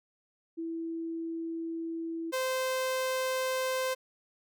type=tone pair in turn; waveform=sine / sawtooth; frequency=329.6 / 518.5 Hz; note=E4 / C5; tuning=0 / -16 cents; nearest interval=minor sixth; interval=784 cents; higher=second; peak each=-33 / -25 dBFS; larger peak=second; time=0.57-2.32 / 2.32-3.95 s; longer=first; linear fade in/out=20 ms; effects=none